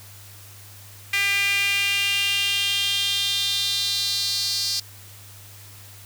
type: tone with high-pass filter sweep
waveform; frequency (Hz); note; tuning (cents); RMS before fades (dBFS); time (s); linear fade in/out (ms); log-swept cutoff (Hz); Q
sawtooth; 399.2; G4; +32; -23; 1.13-4.8; 5; 2200 to 4700; 5
effects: added 100 Hz sine -45 dBFS peak until 6.05 s + white hiss -46 dBFS RMS until 6.05 s